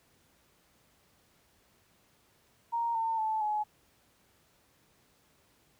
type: tone with pitch steps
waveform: sine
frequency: 932.3 / 902.6 / 873.9 / 846.1 Hz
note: A#5 / A5 / A5 / G#5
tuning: 0 / +44 / -12 / +32 cents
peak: -28 dBFS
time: 2.72-3.64 s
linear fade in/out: 20 ms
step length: 230 ms
effects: pink hiss -67 dBFS RMS until 5.79 s + high-pass 60 Hz 12 dB/octave